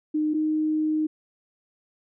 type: tone pair in turn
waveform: sine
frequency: 306 / 309.6 Hz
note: D#4 / D#4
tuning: -29 / -9 cents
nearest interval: unison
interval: 20 cents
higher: second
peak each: -21 dBFS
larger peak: neither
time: 0.14-0.34 / 0.34-1.07 s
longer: second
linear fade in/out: 10 ms
effects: none